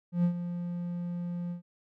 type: tone with ADSR envelope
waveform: triangle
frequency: 174.61 Hz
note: F3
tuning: in tune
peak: -19 dBFS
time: 0.12-1.62 s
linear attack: 120 ms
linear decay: 88 ms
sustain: -11 dB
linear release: 110 ms
effects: none